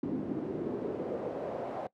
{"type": "noise with band-pass filter sweep", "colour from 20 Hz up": "brown", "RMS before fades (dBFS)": -35, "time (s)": [0.03, 1.87], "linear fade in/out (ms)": 2, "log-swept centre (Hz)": [270, 670], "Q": 2.6, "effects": ["noise-tail reverb RT60 0.1 s tail -20 dB re dry", "high-pass 150 Hz 12 dB/octave"]}